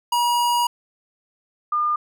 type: tone pair in turn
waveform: square / sine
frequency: 959 / 1208.3 Hz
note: A#5 / D6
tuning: +49 / +49 cents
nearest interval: major third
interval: 400 cents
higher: second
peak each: -18 dBFS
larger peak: neither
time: 0.12-0.67 / 1.72-1.96 s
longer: first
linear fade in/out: 5 ms
effects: none